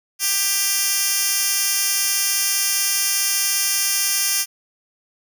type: tone with high-pass filter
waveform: 10% pulse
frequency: 394.9 Hz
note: G4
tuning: 13 cents sharp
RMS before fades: -20 dBFS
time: 0.19-4.46 s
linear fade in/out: 50 ms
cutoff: 5300 Hz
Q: 0.71
effects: none